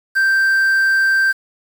triangle tone with quantisation, 1568 Hz, G6, in tune, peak -10 dBFS, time 0.15-1.33 s, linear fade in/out 20 ms, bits 6, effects none

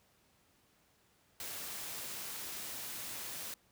white noise, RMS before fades -43 dBFS, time 1.4-3.54 s, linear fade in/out 2 ms, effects pink hiss -70 dBFS RMS until 3.71 s + high-pass 60 Hz 12 dB/octave

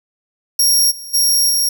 20% pulse tone with level steps, 5588 Hz, F8, in tune, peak -5 / -24 / -6 / -8 dBFS, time 0.59-1.69 s, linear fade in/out 5 ms, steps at 0.9 / 1.13 / 1.49 s, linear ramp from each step 20 ms, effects none

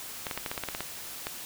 clicks, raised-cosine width 0.3 ms, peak -16 dBFS, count 11, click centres 0.268 / 0.312 / 0.376 / 0.462 / 0.515 / 0.578 / 0.637 / 0.687 / 0.749 / 0.806 / 1.269 s, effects white hiss -41 dBFS RMS until 1.45 s

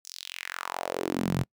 sawtooth tone with high-pass filter sweep, 44.8 Hz, F1, 45 cents sharp, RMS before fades -32 dBFS, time 0.04-1.44 s, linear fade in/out 20 ms, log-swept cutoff 6300 to 120 Hz, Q 3.1, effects noise-tail reverb RT60 0.1 s tail -26 dB re dry

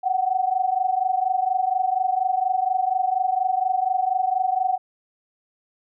sine tone pair together, 737 / 761.2 Hz, F#5 / F#5, -7 / +49 cents, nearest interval minor second, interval 56 cents, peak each -22 dBFS, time 0.03-4.78 s, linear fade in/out 20 ms, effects none

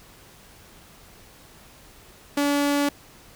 sawtooth tone, 286.5 Hz, D4, 43 cents flat, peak -16 dBFS, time 2.37-2.89 s, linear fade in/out 5 ms, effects pink hiss -50 dBFS RMS until 3.35 s

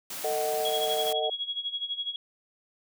white high-pass noise, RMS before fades -37 dBFS, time 0.1-1.13 s, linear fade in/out 5 ms, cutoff 130 Hz, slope 48 dB/octave
sine chord, D# diminished, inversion second, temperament just, 448 / 622.3 / 746.7 Hz, A4 / D#5 / F#5, +31 / 0 / +16 cents, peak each -31 / -30 / -31 dBFS, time 0.24-1.3 s, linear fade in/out 5 ms
sine tone with tremolo, 3322 Hz, G#7, in tune, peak -27 dBFS, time 0.65-2.16 s, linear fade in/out 2 ms, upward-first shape sine, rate 12 Hz, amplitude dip 80%
effects none

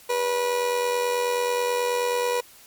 30% pulse tone with amplitude modulation, 487 Hz, B4, 24 cents flat, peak -17 dBFS, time 0.09-2.41 s, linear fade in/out 10 ms, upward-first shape sine, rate 89.3 Hz, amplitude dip 50%, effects white hiss -50 dBFS RMS until 2.66 s + MP3 96 kbps

